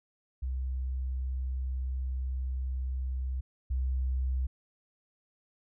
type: tone pair in turn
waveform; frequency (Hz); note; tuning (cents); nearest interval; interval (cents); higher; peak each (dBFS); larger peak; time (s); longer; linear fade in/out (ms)
sine; 64.5 / 64.5; C2 / C2; -24 / -24; unison; 0; neither; -30 / -27; second; 0.42-3.41 / 3.7-4.47; first; 10
effects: none